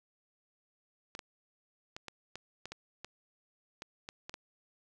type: clicks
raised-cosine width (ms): 0.2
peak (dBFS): -25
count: 12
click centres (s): 1.151 / 1.192 / 1.965 / 2.083 / 2.356 / 2.656 / 2.72 / 3.046 / 3.821 / 4.089 / 4.295 / 4.341
effects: none